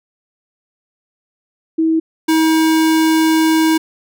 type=tone pair in turn; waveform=sine / square; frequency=322.3 / 319.3 Hz; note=E4 / D#4; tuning=-39 / +45 cents; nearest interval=unison; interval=16 cents; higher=first; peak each=-11 dBFS; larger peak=neither; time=1.78-2 / 2.28-3.78 s; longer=second; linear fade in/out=10 ms; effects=none